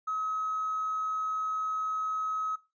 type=tone with hard clipping; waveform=triangle; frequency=1278 Hz; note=D#6; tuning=46 cents sharp; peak=-29 dBFS; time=0.07-2.56 s; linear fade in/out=10 ms; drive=3 dB; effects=noise-tail reverb RT60 0.3 s tail -22 dB re dry + resampled to 16000 Hz